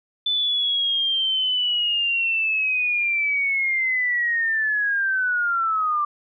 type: linear sweep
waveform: sine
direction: down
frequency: 3520 to 1174.7 Hz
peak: -19 dBFS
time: 0.26-6.05 s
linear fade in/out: 5 ms
effects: none